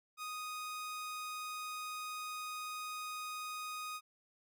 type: tone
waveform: sawtooth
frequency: 1244.5 Hz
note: D#6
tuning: in tune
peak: -37 dBFS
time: 0.17-4.01 s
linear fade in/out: 50 ms
effects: none